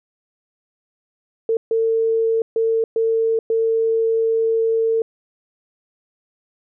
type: tone bursts at uneven times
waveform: sine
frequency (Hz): 450.9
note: A4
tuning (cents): +42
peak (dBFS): -15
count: 5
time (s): 1.49-1.57 / 1.71-2.42 / 2.56-2.84 / 2.96-3.39 / 3.5-5.02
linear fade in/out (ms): 2
effects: none